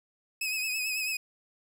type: tone with vibrato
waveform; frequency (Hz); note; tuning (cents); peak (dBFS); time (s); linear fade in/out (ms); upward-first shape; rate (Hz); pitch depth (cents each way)
sawtooth; 2547; D#7; +40; -26; 0.41-1.17; 5; triangle; 9.1; 57
effects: none